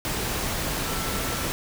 sine tone in noise, 1336 Hz, E6, 23 cents sharp, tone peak -38 dBFS, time 0.86-1.46 s, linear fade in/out 0 ms, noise pink, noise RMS -28 dBFS, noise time 0.05-1.52 s, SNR -13 dB, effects none

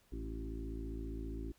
harmonic tone with a mistuned harmonic, 55 Hz, A1, in tune, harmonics 1 / 2 / 3 / 4 / 5 / 6 / 7, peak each -41 / -51 / -55 / -54 / -47 / -49 / -52 dBFS, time 0.12-1.52 s, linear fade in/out 5 ms, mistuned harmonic 6, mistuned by +24 cents, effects pink hiss -70 dBFS RMS until 1.58 s

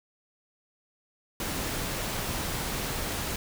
pink noise, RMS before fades -32 dBFS, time 1.4-3.36 s, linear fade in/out 2 ms, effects none

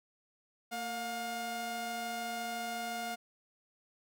sawtooth tone pair together, 228.4 / 711 Hz, A#3 / F5, -35 / +31 cents, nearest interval octave + minor sixth, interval 1966 cents, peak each -40 / -33 dBFS, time 0.71-3.16 s, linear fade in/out 20 ms, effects none

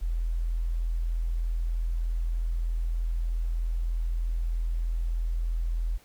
sine tone, 41.61 Hz, E1, 17 cents sharp, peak -25 dBFS, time 0.01-5.98 s, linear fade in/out 20 ms, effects pink hiss -58 dBFS RMS until 6.04 s

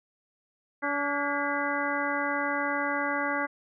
harmonic tone with a mistuned harmonic, 286.2 Hz, D4, 45 cents flat, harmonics 1 / 2 / 3 / 4 / 5 / 6 / 7, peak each -34 / -34 / -34 / -34 / -34 / -34 / -34 dBFS, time 0.82-3.47 s, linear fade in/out 20 ms, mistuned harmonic 6, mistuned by -94 cents, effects none

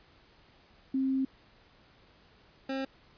sine / 25% pulse tone pair in turn, 265.8 / 267.8 Hz, C4 / C4, +27 / +40 cents, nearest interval unison, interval 13 cents, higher second, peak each -26 / -28 dBFS, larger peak first, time 0.94-1.25 / 2.69-2.85 s, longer first, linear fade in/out 5 ms, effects pink hiss -61 dBFS RMS until 3.17 s + resampled to 11025 Hz

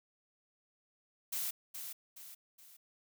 blue noise with echo, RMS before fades -37 dBFS, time 1.32-1.51 s, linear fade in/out 10 ms, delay 420 ms, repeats 3, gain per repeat -7 dB, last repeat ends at 2.77 s, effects none

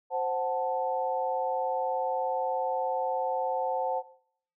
sine chord, F# diminished, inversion second, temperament equal, 523.3 / 740 / 880 Hz, C5 / F#5 / A5, 0 / 0 / 0 cents, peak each -31 dBFS, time 0.1-4.03 s, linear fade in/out 50 ms, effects noise-tail reverb RT60 0.6 s tail -17 dB re dry

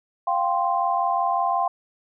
sine chord, F suspended second, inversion none, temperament equal, 698.5 / 784 / 1046.5 Hz, F5 / G5 / C6, 0 / 0 / 0 cents, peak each -24 dBFS, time 0.27-1.68 s, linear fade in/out 5 ms, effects none

